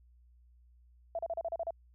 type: tone bursts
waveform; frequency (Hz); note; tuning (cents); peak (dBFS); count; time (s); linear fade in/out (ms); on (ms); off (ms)
sine; 668; E5; +23; -32; 8; 1.15-1.707; 2; 39; 35
effects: added 60 Hz sine -59 dBFS peak until 1.94 s